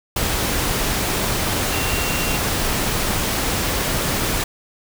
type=tone in noise; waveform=sine; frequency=2751 Hz; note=F7; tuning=27 cents flat; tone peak=-28 dBFS; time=1.72-2.37 s; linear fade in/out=5 ms; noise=pink; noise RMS=-21 dBFS; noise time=0.16-4.44 s; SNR=-10 dB; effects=none